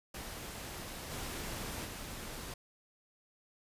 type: noise with level steps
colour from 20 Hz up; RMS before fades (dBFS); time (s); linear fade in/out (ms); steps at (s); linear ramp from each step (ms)
pink; -44 / -41 / -44; 0.14-2.54; 5; 1.1 / 1.84; 20
effects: resampled to 32000 Hz